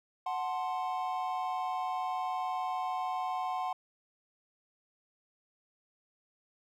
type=chord; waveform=triangle; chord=F# diminished; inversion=none; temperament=equal; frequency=740 / 880 / 1046.5 Hz; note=F#5 / A5 / C6; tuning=0 / 0 / 0 cents; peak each=-32 / -38 / -35 dBFS; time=0.26-3.73 s; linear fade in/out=5 ms; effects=none

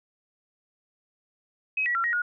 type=tone with pitch steps; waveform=sine; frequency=2544 / 1931 / 1364 / 1888 / 1441 Hz; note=D#7 / B6 / F6 / A#6 / F#6; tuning=+38 / -39 / -41 / +22 / -46 cents; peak=-23 dBFS; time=1.77-2.22 s; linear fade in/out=5 ms; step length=90 ms; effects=none

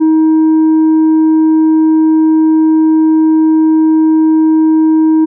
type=tone with tanh clipping; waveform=sine; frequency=316.3 Hz; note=D#4; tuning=29 cents sharp; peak=-6 dBFS; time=0-5.26 s; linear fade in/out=20 ms; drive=3 dB; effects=none

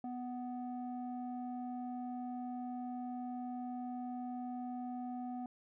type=tone with low-pass filter; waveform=square; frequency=248 Hz; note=B3; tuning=7 cents sharp; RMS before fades=-42 dBFS; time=0.04-5.46 s; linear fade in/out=2 ms; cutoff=630 Hz; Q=6; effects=none

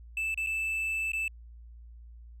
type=tone with dropouts; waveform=triangle; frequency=2637 Hz; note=E7; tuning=in tune; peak=-27 dBFS; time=0.17-1.28 s; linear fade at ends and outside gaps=2 ms; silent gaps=0.344-0.375 / 0.464-0.47 / 1.119-1.133 s; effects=added 58 Hz sine -46 dBFS peak until 2.4 s

